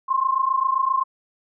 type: tone pair together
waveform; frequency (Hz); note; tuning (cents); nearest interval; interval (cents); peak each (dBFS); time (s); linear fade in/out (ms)
sine; 1046.5 / 1074.1; C6 / C6; 0 / +45; unison; 45; -21; 0.08-1.04; 20
effects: none